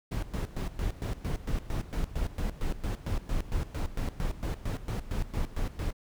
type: noise with tremolo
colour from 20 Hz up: brown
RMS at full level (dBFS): -30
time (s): 0.11-5.93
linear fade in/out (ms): 10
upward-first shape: square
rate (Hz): 4.4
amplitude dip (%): 80
effects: none